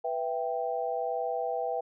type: chord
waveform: sine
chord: E minor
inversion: second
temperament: equal with one note detuned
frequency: 493.9 / 662.7 / 784 Hz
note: B4 / E5 / G5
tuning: 0 / +9 / 0 cents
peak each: -33 dBFS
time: 0.04-1.81 s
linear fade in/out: 10 ms
effects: none